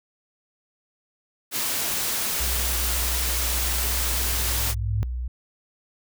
white noise, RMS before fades -26 dBFS, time 1.51-4.75 s, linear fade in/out 50 ms
sine tone with pitch glide, 60.6 to 61.23 Hz, B1 to B1, -32 to -14 cents, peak -26 dBFS, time 2.4-5.28 s, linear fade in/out 5 ms, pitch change +18 cents, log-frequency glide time 3.76-4.84 s
sine tone with exponential growth, 103.83 Hz, G#2, in tune, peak -20 dBFS, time 3.78-5.03 s, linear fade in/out 0 ms, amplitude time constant 270 ms
effects none

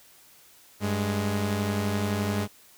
sawtooth tone pair together, 98.26 / 208.2 Hz, G2 / G#3, +5 / +5 cents, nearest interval octave + minor second, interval 1300 cents, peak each -24 dBFS, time 0.8-2.48 s, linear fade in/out 50 ms, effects white hiss -55 dBFS RMS until 2.77 s

